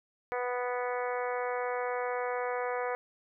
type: harmonic tone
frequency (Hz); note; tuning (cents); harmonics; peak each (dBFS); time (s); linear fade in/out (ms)
246.9; B3; 0; 2 / 3 / 4 / 5 / 6 / 7 / 8 / 9; -33 / -37 / -39 / -41 / -43 / -44 / -45 / -46; 0.32-2.95; 0
effects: none